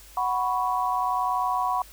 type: chord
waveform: sine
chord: F# suspended fourth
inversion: none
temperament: equal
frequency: 740 / 987.8 / 1108.7 Hz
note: F#5 / B5 / C#6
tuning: 0 / 0 / 0 cents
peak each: -27 / -26 / -28 dBFS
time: 0.17-1.82 s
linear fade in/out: 2 ms
effects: added 50 Hz sine -50 dBFS peak until 1.92 s + white hiss -50 dBFS RMS until 1.92 s